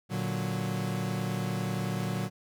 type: chord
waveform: 40% pulse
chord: Bb augmented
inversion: none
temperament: equal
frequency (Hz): 116.54 / 146.83 / 185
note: Bb2 / D3 / F#3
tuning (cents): 0 / 0 / 0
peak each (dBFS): -33 / -35 / -32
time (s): 0.09-2.3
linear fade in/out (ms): 50
effects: none